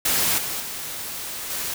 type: noise with level steps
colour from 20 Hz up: white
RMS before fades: -21 / -28 / -32 / -28 dBFS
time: 0.05-1.74 s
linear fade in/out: 5 ms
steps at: 0.38 / 0.6 / 1.5 s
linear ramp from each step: 2 ms
effects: none